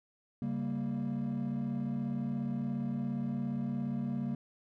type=chord; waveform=triangle; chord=G diminished; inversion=second; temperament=equal; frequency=138.59 / 196 / 233.1 Hz; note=Db3 / G3 / Bb3; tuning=0 / 0 / 0 cents; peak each=-35 / -35 / -32 dBFS; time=0.42-4.35 s; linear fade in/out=2 ms; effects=tanh soft clip ceiling -25 dBFS